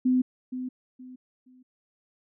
sine tone with echo, 254.3 Hz, C4, 49 cents flat, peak -19 dBFS, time 0.05-0.22 s, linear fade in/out 10 ms, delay 470 ms, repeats 3, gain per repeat -11 dB, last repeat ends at 1.63 s, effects none

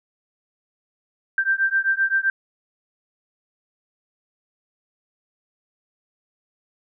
sine beating tone pair, 1568 / 1575.7 Hz, G6 / G6, 0 / +9 cents, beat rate 7.7 Hz, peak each -21 dBFS, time 1.38-2.3 s, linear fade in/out 2 ms, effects none

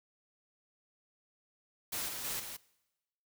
white noise with level steps, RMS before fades -37 / -41 / -37 / -44 dBFS, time 1.92-2.57 s, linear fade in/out 10 ms, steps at 2.08 / 2.24 / 2.39 s, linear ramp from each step 10 ms, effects noise-tail reverb RT60 1.0 s tail -22 dB re dry

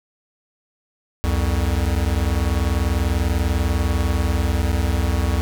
square tone pair together, 65.6 / 85.84 Hz, C2 / F2, +5 / -29 cents, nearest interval perfect fourth, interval 466 cents, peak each -21 / -21 dBFS, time 1.24-5.41 s, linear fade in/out 0 ms, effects none

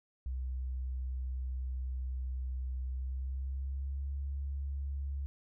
sine tone with pitch glide, 64 to 69.39 Hz, C2 to C#2, -38 to +2 cents, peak -34 dBFS, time 0.26-5.26 s, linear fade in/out 0 ms, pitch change +140 cents, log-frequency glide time 2.88-4.12 s, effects none

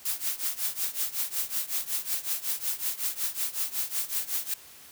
blue noise with tremolo, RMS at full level -27 dBFS, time 0.05-4.54 s, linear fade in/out 5 ms, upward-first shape triangle, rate 5.4 Hz, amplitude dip 95%, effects white hiss -50 dBFS RMS until 4.91 s

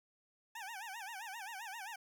20% pulse tone with vibrato, 843 Hz, G#5, 26 cents sharp, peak -39 dBFS, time 0.55-1.96 s, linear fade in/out 5 ms, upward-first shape sine, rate 7.6 Hz, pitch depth 200 cents each way, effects none

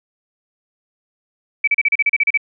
sine tone bursts, 2300 Hz, D7, 37 cents flat, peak -11 dBFS, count 11, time 1.64-2.375 s, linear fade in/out 5 ms, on 35 ms, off 35 ms, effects none

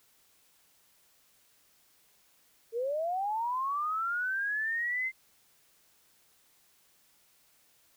sine linear sweep, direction up, 441.4 to 2093 Hz, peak -29 dBFS, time 2.72-5.12 s, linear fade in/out 50 ms, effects white hiss -66 dBFS RMS until 7.96 s

